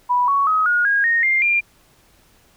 sine tone with pitch steps, 983 / 1116.2 / 1267.5 / 1439.2 / 1634.2 / 1855.7 / 2107 / 2393 Hz, B5 / C#6 / D#6 / F#6 / G#6 / A#6 / C7 / D7, -8 / +12 / +32 / -48 / -28 / -8 / +12 / +32 cents, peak -14 dBFS, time 0.09-1.61 s, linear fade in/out 20 ms, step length 190 ms, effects pink hiss -55 dBFS RMS until 2.56 s

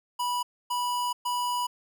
square tone bursts at uneven times, 980 Hz, B5, 14 cents flat, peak -27 dBFS, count 3, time 0.19-0.43 / 0.7-1.13 / 1.25-1.67 s, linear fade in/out 10 ms, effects none

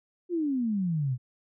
sine exponential sweep, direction down, 363.9 to 120 Hz, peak -25 dBFS, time 0.29-1.18 s, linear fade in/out 50 ms, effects none

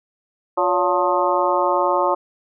harmonic tone with a mistuned harmonic, 177.9 Hz, F3, 32 cents sharp, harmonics 2 / 3 / 4 / 5 / 6 / 7, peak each -24 / -21 / -25 / -21 / -22 / -26 dBFS, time 0.57-2.15 s, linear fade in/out 10 ms, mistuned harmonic 3, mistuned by +93 cents, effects none

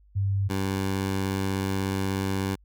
sine / 15% pulse tone pair in turn, 98.6 / 96.52 Hz, G2 / G2, +11 / -26 cents, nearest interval unison, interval 37 cents, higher first, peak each -22 / -19 dBFS, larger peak second, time 0.15-0.49 / 0.49-2.56 s, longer second, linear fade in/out 20 ms, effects added 50 Hz sine -54 dBFS peak until 2.64 s

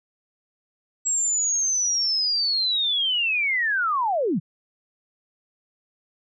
sine linear sweep, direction down, 7670 to 130 Hz, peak -20 dBFS, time 1.05-4.4 s, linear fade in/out 20 ms, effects none

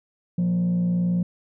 sine tone with frequency modulation, 176.7 Hz, F3, 21 cents sharp, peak -17 dBFS, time 0.38-1.23 s, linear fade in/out 5 ms, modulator 58.3 Hz, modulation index 0.31, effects tanh soft clip ceiling -18 dBFS

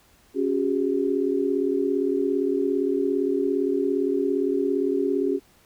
sine chord, C# suspended fourth, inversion none, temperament equal with one note detuned, 277.2 / 370 / 407.5 Hz, C#4 / F#4 / G#4, 0 / 0 / -33 cents, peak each -25 dBFS, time 0.34-5.4 s, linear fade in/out 50 ms, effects pink hiss -58 dBFS RMS until 5.65 s

